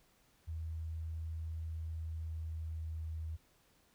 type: tone with pitch glide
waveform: sine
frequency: 80.6 to 79.9 Hz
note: E2 to D#2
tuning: -38 to +47 cents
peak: -38 dBFS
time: 0.47-3.37 s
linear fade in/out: 20 ms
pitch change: -15 cents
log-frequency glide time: 1.82-3.23 s
effects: pink hiss -70 dBFS RMS until 3.94 s